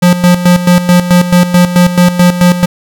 square tone with tremolo, 177.5 Hz, F3, 28 cents sharp, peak -3 dBFS, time 0.02-2.66 s, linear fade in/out 10 ms, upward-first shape square, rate 4.6 Hz, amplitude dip 70%, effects none

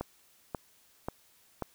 click train, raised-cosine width 1 ms, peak -19 dBFS, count 4, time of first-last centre 0.01-1.623 s, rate 1.86 Hz, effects white hiss -64 dBFS RMS until 1.74 s

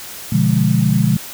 sine chord, B diminished seventh, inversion none, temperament equal, 123.47 / 146.83 / 174.61 / 207.7 Hz, B2 / D3 / F3 / Ab3, 0 / 0 / 0 / 0 cents, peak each -17 dBFS, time 0.32-1.17 s, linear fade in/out 5 ms, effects white hiss -32 dBFS RMS until 1.33 s

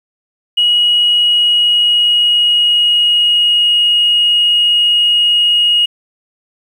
sine tone with pitch glide, 2904 to 2879 Hz, F#7 to F#7, -33 to -48 cents, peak -7 dBFS, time 0.57-5.86 s, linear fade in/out 10 ms, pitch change -15 cents, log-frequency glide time 0.98-3.86 s, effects tanh soft clip ceiling -3 dBFS + 7-bit

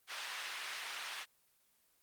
white band-pass noise, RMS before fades -42 dBFS, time 0.07-1.26 s, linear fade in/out 50 ms, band 1100 to 3300 Hz, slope 12 dB/octave, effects white hiss -73 dBFS RMS until 2.02 s + Opus 24 kbps

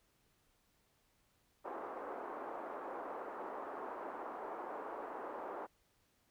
white band-pass noise, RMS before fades -45 dBFS, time 1.64-5.67 s, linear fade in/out 20 ms, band 310 to 1100 Hz, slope 24 dB/octave, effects pink hiss -75 dBFS RMS until 6.3 s

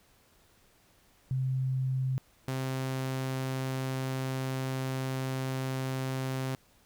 sine / sawtooth tone pair in turn, 130.81 / 131.64 Hz, C3 / C3, 0 / +11 cents, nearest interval unison, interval 11 cents, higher second, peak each -27 dBFS, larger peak neither, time 1.31-2.18 / 2.48-6.55 s, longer second, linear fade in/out 0 ms, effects pink hiss -64 dBFS RMS until 6.85 s

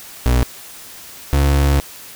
35% pulse tone pair in turn, 61.4 / 70.31 Hz, B1 / C#2, -9 / +25 cents, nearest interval major second, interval 234 cents, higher second, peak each -10 dBFS, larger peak neither, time 0.26-0.43 / 1.33-1.8 s, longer second, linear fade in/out 0 ms, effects white hiss -37 dBFS RMS until 2.15 s

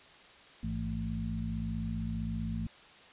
harmonic tone with a mistuned harmonic, 55.4 Hz, A1, 13 cents sharp, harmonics 1 / 2 / 3 / 4, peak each -38 / -39 / -38 / -37 dBFS, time 0.63-2.67 s, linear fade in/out 5 ms, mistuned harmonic 2, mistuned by -100 cents, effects white hiss -55 dBFS RMS until 3.12 s + resampled to 8000 Hz

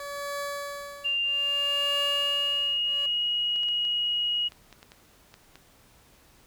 20% pulse tone with tremolo, 570 Hz, C#5, 48 cents sharp, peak -25 dBFS, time 0-3.06 s, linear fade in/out 2 ms, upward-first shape triangle, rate 0.62 Hz, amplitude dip 100%
sine tone with pitch glide, 2794 to 2893 Hz, F7 to F#7, 0 to -40 cents, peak -24 dBFS, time 1.04-4.49 s, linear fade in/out 20 ms, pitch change +60 cents, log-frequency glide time 1.23-3.28 s
clicks, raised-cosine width 0.2 ms, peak -29 dBFS, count 10, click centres 3.56 / 3.633 / 3.686 / 3.851 / 4.521 / 4.727 / 4.829 / 4.919 / 5.341 / 5.556 s
effects pink hiss -58 dBFS RMS until 6.46 s

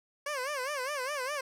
15% pulse tone with vibrato, 548 Hz, C#5, 20 cents flat, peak -26 dBFS, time 0.26-1.41 s, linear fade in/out 5 ms, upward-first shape sine, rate 4.9 Hz, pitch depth 160 cents each way, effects low-pass 12000 Hz 12 dB/octave

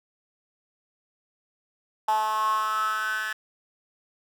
10% pulse tone with high-pass filter sweep, 216.1 Hz, A3, 31 cents flat, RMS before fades -26 dBFS, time 2.08-3.33 s, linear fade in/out 5 ms, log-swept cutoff 860 to 1700 Hz, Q 8.7, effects none

